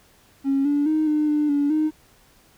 triangle tone with pitch steps, 273.8 / 288.8 / 311.1 / 302.5 / 298.7 / 286.9 / 309.2 Hz, C#4 / D4 / D#4 / D#4 / D4 / D4 / D#4, -21 / -29 / 0 / -49 / +29 / -40 / -11 cents, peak -14 dBFS, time 0.44-1.91 s, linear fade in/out 50 ms, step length 210 ms, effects tanh soft clip ceiling -15 dBFS + pink hiss -56 dBFS RMS until 2.57 s

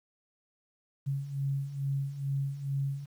sine beating tone pair, 136.7 / 139 Hz, C#3 / C#3, -24 / +5 cents, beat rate 2.3 Hz, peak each -36 / -31 dBFS, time 1.06-3.06 s, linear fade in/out 20 ms, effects 10-bit

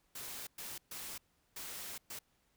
white noise bursts at uneven times, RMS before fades -45 dBFS, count 5, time 0.15-0.47 / 0.58-0.78 / 0.91-1.18 / 1.56-1.98 / 2.1-2.19 s, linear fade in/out 5 ms, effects pink hiss -75 dBFS RMS until 2.56 s

